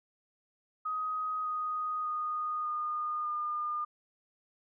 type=tone with pitch steps; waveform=sine; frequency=1256 / 1244.4 / 1233 / 1221.7 / 1210.4 Hz; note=D#6 / D#6 / D#6 / D#6 / D#6; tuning=+16 / 0 / -16 / -32 / -48 cents; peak=-31 dBFS; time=0.85-3.85 s; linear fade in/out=10 ms; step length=600 ms; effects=none